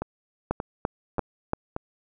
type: two click trains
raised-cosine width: 1 ms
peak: -10 / -15 dBFS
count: 4 / 4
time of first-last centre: 0.51-1.534 / 0.02-1.764 s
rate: 2.93 / 1.72 Hz
effects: none